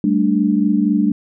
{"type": "chord", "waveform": "sine", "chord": "G suspended second", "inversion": "none", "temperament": "equal", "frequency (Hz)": [196, 220, 293.7], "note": ["G3", "A3", "D4"], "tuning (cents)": [0, 0, 0], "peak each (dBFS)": -17, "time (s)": [0.04, 1.12], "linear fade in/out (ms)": 2, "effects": []}